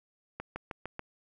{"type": "accelerating click train", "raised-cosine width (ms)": 0.5, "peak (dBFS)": -22, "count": 5, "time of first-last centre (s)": [0.4, 0.994], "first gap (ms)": 160, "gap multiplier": 0.95, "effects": []}